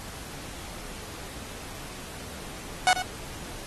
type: tone with echo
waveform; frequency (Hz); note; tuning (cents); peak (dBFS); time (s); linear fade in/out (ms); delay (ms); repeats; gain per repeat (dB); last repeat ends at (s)
sawtooth; 737; F#5; -7; -13; 2.87-2.93; 0; 91; 1; -11; 3.021
effects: pink hiss -41 dBFS RMS until 3.66 s + AAC 32 kbps